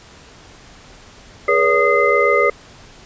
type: tone cluster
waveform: sine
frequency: 416.3 / 483.3 / 566 / 1236 / 2064 Hz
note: G#4 / B4 / C#5 / D#6 / C7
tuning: +4 / -38 / +36 / -12 / -24 cents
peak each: -18 dBFS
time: 1.48-2.5 s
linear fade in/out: 5 ms
effects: pink hiss -43 dBFS RMS until 3.05 s + resampled to 16000 Hz